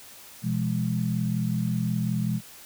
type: chord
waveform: sine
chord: E major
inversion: second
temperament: equal with one note detuned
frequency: 123.47 / 168.86 / 207.7 Hz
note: B2 / E3 / G#3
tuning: 0 / +42 / 0 cents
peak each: -28 dBFS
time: 0.42-2.41 s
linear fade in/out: 50 ms
effects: white hiss -47 dBFS RMS until 2.65 s